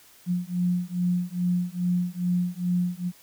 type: beating tone pair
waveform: sine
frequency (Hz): 176.9 / 179.3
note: F3 / F3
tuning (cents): +23 / +46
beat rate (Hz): 2.4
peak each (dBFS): -26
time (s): 0.26-3.12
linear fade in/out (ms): 50
effects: white hiss -54 dBFS RMS until 3.22 s